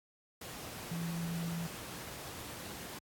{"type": "tone in noise", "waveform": "sine", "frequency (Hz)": 168.5, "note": "E3", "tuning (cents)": 38, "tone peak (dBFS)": -35, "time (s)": [0.91, 1.67], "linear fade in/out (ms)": 5, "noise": "pink", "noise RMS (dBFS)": -45, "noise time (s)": [0.41, 2.99], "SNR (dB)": 7, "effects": ["high-pass 80 Hz 12 dB/octave", "AAC 64 kbps"]}